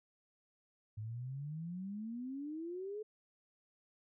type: exponential sweep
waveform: sine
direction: up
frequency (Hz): 104.3 to 435.7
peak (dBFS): -40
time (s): 0.97-3.03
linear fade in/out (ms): 10
effects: none